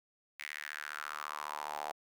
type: tone with high-pass filter sweep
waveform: sawtooth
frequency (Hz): 74.7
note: D2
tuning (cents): +30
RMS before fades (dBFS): -42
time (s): 0.39-1.92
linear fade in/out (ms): 10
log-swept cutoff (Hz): 2100 to 750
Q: 4.4
effects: none